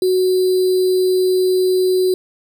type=tone with sample-and-hold; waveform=sine; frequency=370 Hz; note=F#4; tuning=in tune; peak=-12 dBFS; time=0.02-2.14 s; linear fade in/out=2 ms; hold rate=4410 Hz; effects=none